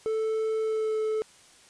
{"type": "tone with pitch glide", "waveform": "triangle", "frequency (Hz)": [440, 434.9], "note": ["A4", "A4"], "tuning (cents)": [0, -20], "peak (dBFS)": -23, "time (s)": [0.06, 1.22], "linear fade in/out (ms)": 0, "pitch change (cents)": -20, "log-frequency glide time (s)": [0.6, 0.97], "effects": ["white hiss -55 dBFS RMS until 1.69 s", "resampled to 22050 Hz"]}